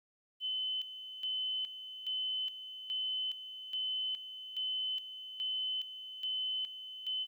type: tone with tremolo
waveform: sine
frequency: 3038 Hz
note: F#7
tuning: 45 cents sharp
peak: -33 dBFS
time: 0.4-7.27 s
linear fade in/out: 50 ms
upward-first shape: square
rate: 1.2 Hz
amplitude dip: 70%
effects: 12-bit